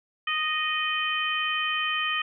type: harmonic tone with a mistuned harmonic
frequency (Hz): 621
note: D#5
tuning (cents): -3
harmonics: 2 / 3 / 4 / 5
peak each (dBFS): -30 / -30 / -30 / -30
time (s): 0.27-2.22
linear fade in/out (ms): 5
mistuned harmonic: 5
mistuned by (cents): -18
effects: none